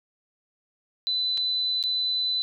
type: tone with dropouts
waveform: sine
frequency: 4005 Hz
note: B7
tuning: 23 cents sharp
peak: -23 dBFS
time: 1.07-2.42 s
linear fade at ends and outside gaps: 0 ms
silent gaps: 1.373-1.377 / 1.827-1.838 s
effects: none